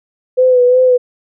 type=tone with vibrato; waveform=sine; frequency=502 Hz; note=B4; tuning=28 cents sharp; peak=-6 dBFS; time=0.37-0.98 s; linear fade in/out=20 ms; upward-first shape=sine; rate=2.8 Hz; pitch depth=37 cents each way; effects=none